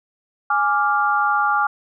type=chord; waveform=sine; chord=D diminished; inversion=second; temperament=equal; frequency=830.6 / 1174.7 / 1396.9 Hz; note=Ab5 / D6 / F6; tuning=0 / 0 / 0 cents; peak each=-20 dBFS; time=0.5-1.67 s; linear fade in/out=5 ms; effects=none